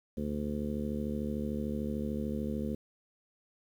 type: harmonic tone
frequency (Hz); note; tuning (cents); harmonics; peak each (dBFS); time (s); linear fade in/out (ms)
73.42; D2; 0; 1 / 2 / 3 / 4 / 5 / 6 / 7; -40 / -42 / -34 / -44 / -43 / -43 / -43; 0.17-2.75; 5
effects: 10-bit